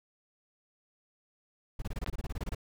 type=noise bursts; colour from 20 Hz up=brown; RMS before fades=-34 dBFS; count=14; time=1.79-2.549 s; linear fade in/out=5 ms; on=31 ms; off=25 ms
type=click; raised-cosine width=0.3 ms; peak=-19 dBFS; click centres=2.063 s
effects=none